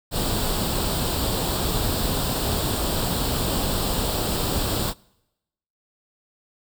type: noise with comb filter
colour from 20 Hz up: pink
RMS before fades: -24 dBFS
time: 0.11-4.94 s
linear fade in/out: 50 ms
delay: 0.24 ms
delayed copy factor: +0.65
effects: noise-tail reverb RT60 0.9 s tail -25 dB re dry